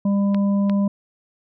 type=harmonic tone; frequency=200 Hz; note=G3; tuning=35 cents sharp; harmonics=1 / 3 / 5; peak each=-16 / -30 / -36 dBFS; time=0.05-0.88 s; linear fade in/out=5 ms
type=clicks; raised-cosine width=0.3 ms; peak=-16 dBFS; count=2; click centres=0.346 / 0.697 s
effects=none